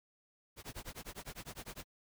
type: noise with tremolo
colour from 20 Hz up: pink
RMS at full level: -44 dBFS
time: 0.56-1.85 s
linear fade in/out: 50 ms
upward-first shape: sine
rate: 9.9 Hz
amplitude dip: 100%
effects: none